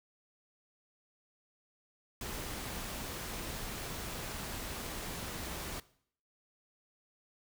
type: noise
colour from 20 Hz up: pink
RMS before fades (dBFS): -41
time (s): 2.21-5.8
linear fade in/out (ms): 2
effects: noise-tail reverb RT60 0.6 s tail -19 dB re dry